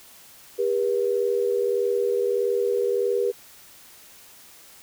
sine tone pair together, 400.5 / 482.1 Hz, G4 / B4, +37 / -42 cents, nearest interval minor third, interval 321 cents, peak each -23 dBFS, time 0.58-3.32 s, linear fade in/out 20 ms, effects white hiss -49 dBFS RMS until 4.82 s

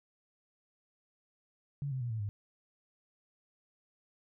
sine tone with pitch steps, 141.7 / 130.69 / 120.54 / 111.18 / 102.54 Hz, C#3 / C3 / B2 / A2 / G#2, +38 / -2 / -42 / +18 / -22 cents, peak -33 dBFS, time 1.82-2.29 s, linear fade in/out 0 ms, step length 94 ms, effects none

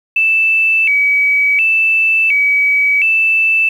sine tone with vibrato, 2452 Hz, D#7, 26 cents flat, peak -9 dBFS, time 0.16-3.69 s, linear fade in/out 5 ms, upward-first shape square, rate 0.7 Hz, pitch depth 130 cents each way, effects 7-bit

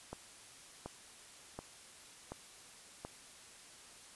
click train, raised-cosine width 1 ms, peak -28 dBFS, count 5, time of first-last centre 0.13-3.05 s, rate 1.37 Hz, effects white hiss -56 dBFS RMS until 4.15 s + resampled to 24000 Hz

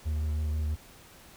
triangle tone with vibrato, 76.4 Hz, D#2, 31 cents flat, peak -25 dBFS, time 0.05-0.76 s, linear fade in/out 20 ms, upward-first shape square, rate 6.1 Hz, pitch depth 14 cents each way, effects pink hiss -53 dBFS RMS until 1.36 s

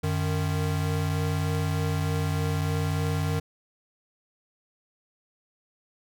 square tone pair together, 92.5 / 153.07 Hz, F#2 / D#3, 0 / -28 cents, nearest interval major sixth, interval 872 cents, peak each -28 dBFS, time 0.03-3.4 s, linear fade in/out 10 ms, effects none

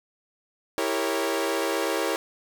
sawtooth chord, E diminished seventh, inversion none, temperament equal with one note detuned, 329.6 / 397.5 / 466.2 / 554.4 Hz, E4 / G4 / Bb4 / Db5, 0 / +24 / 0 / 0 cents, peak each -26 dBFS, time 0.78-2.16 s, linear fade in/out 0 ms, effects none

